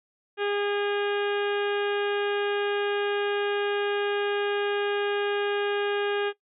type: harmonic tone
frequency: 407.9 Hz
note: G#4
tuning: 31 cents flat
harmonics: 1 / 2 / 3 / 4 / 5 / 6 / 7 / 8 / 9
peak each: -26 / -34 / -38 / -33 / -43 / -37 / -40 / -42 / -49 dBFS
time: 0.37-6.33 s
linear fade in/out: 50 ms
effects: noise-tail reverb RT60 0.1 s tail -17 dB re dry